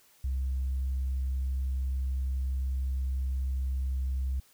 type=tone; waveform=sine; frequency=65.8 Hz; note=C2; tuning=10 cents sharp; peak=-26 dBFS; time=0.24-4.4 s; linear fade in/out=5 ms; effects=tanh soft clip ceiling -25 dBFS + white hiss -62 dBFS RMS until 4.53 s